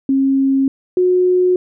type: tone pair in turn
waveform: sine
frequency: 270.2 / 363.8 Hz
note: C#4 / F#4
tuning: -44 / -29 cents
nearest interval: perfect fourth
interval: 515 cents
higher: second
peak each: -11 / -10 dBFS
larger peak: second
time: 0.09-0.68 / 0.97-1.56 s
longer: neither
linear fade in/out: 2 ms
effects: none